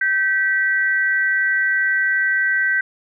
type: tone pair together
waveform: sine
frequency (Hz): 1550.3 / 1948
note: G6 / B6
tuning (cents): -20 / -24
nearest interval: major third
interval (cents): 396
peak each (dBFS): -17 / -20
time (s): 0.01-2.81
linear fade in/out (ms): 5
effects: none